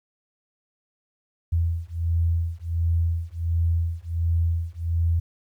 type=beating tone pair; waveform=sine; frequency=83.1 / 84.5 Hz; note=E2 / E2; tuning=+15 / +43 cents; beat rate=1.4 Hz; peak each=-24 dBFS; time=1.52-5.2 s; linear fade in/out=10 ms; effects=10-bit